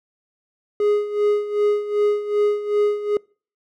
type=tone with tremolo; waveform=triangle; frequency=415.3 Hz; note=G#4; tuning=in tune; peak=-12 dBFS; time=0.8-3.17 s; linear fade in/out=2 ms; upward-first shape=sine; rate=2.6 Hz; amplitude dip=75%; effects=noise-tail reverb RT60 0.4 s tail -26 dB re dry